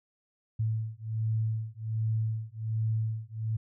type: beating tone pair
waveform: sine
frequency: 110 / 111.3 Hz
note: A2 / A2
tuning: 0 / +20 cents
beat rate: 1.3 Hz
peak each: -31 dBFS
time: 0.59-3.57 s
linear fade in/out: 10 ms
effects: none